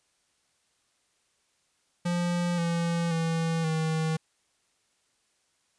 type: tone with pitch steps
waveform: square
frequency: 174.61 / 169.35 / 164.24 / 159.29 Hz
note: F3 / E3 / E3 / D#3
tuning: 0 / +47 / -6 / +41 cents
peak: -26 dBFS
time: 2.05-4.17 s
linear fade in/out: 10 ms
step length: 530 ms
effects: white hiss -71 dBFS RMS until 5.78 s + resampled to 22050 Hz